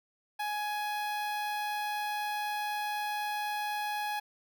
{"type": "tone with notch filter", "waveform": "sawtooth", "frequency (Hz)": 836, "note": "G#5", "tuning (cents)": 11, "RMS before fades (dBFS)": -34, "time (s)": [0.39, 4.2], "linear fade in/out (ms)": 10, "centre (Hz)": 7200, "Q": 1.1, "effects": []}